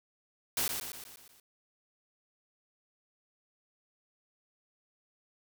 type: noise with echo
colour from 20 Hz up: white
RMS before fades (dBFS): -31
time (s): 0.57-0.68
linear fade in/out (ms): 2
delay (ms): 120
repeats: 6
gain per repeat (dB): -5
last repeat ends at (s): 1.4
effects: none